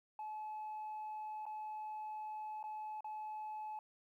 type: tone with dropouts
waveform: sine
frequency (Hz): 858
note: A5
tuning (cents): -44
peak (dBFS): -40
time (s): 0.19-3.79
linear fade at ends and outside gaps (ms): 2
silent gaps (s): 1.455-1.464 / 2.629-2.639 / 3.007-3.044
effects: tanh soft clip ceiling -40 dBFS + 13-bit